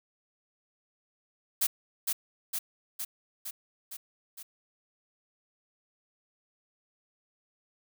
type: noise with echo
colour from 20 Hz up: blue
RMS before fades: -26 dBFS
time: 1.61-1.67 s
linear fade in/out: 10 ms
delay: 460 ms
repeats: 6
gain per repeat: -3 dB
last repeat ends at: 4.43 s
effects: none